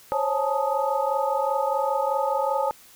sine tone cluster, 530 / 555 / 853 / 896 / 1248 Hz, C5 / C#5 / G#5 / A5 / D#6, +22 / +2 / +46 / +31 / +5 cents, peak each -28 / -27 / -26 / -29 / -31 dBFS, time 0.12-2.71 s, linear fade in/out 0 ms, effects white hiss -51 dBFS RMS until 2.95 s

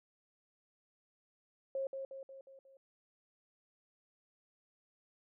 sine tone with echo, 539 Hz, C#5, 49 cents flat, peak -34 dBFS, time 1.75-1.87 s, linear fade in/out 2 ms, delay 180 ms, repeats 5, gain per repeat -5 dB, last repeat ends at 2.77 s, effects none

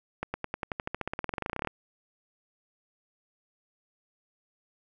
accelerating click train, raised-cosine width 0.5 ms, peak -16 dBFS, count 26, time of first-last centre 0.23-1.673 s, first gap 110 ms, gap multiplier 0.94, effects none

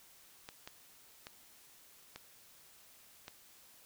clicks, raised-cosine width 0.2 ms, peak -28 dBFS, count 5, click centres 0.489 / 0.675 / 1.269 / 2.16 / 3.281 s, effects white hiss -61 dBFS RMS until 3.85 s

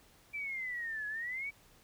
sine exponential two-way sweep, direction down then up, 2349 to 1679 to 2306 Hz, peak -36 dBFS, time 0.33-1.51 s, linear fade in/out 20 ms, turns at 1.07 s, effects pink hiss -63 dBFS RMS until 1.83 s

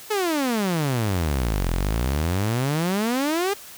sawtooth exponential two-way sweep, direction down then up, 440 to 40.93 to 414 Hz, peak -17 dBFS, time 0.1-3.54 s, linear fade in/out 10 ms, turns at 1.7 s, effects white hiss -42 dBFS RMS until 3.77 s

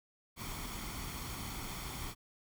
pink noise with comb filter, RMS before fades -42 dBFS, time 0.36-2.15 s, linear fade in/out 50 ms, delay 0.9 ms, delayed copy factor +0.55, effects none

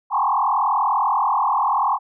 sine tone with frequency modulation, 955 Hz, A#5, 42 cents sharp, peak -16 dBFS, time 0.1-1.99 s, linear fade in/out 50 ms, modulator 40.6 Hz, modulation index 4.2, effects none

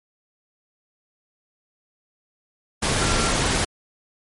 sine tone in noise, 1369 Hz, F6, 35 cents flat, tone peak -28 dBFS, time 3.01-3.32 s, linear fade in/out 10 ms, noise pink, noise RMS -21 dBFS, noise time 2.82-3.65 s, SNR -10 dB, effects MP3 48 kbps

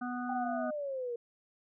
harmonic tone, 246.9 Hz, B3, in tune, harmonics 1 / 3 / 5 / 6, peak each -36 / -41 / -43 / -44 dBFS, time 0.01-0.71 s, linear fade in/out 10 ms
sine exponential sweep, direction down, 790 to 466.2 Hz, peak -34 dBFS, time 0.29-1.16 s, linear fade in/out 5 ms
effects none

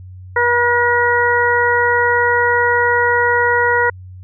harmonic tone with a mistuned harmonic, 481.5 Hz, B4, 44 cents flat, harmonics 1 / 2 / 3 / 4, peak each -17 / -17 / -17 / -17 dBFS, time 0.36-3.9 s, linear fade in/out 5 ms, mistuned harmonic 4, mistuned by -16 cents, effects added 92 Hz sine -32 dBFS peak until 4.23 s

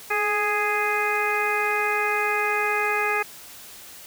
harmonic tone with a mistuned harmonic, 415.3 Hz, G#4, in tune, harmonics 1 / 2 / 3 / 4 / 5 / 6, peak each -28 / -28 / -28 / -28 / -28 / -28 dBFS, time 0.1-3.23 s, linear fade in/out 10 ms, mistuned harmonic 1, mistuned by +29 cents, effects white hiss -43 dBFS RMS until 4.06 s

